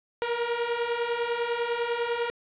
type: beating tone pair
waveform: sawtooth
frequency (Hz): 466.2 / 476.2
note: A#4 / A#4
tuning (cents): 0 / +37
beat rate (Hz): 10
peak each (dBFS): -27 / -24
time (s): 0.22-2.3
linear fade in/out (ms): 0
effects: resampled to 8000 Hz + 8-bit